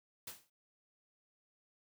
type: noise with exponential decay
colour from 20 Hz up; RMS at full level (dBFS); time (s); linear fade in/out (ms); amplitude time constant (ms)
white; -42; 0.27-0.5; 5; 48
effects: none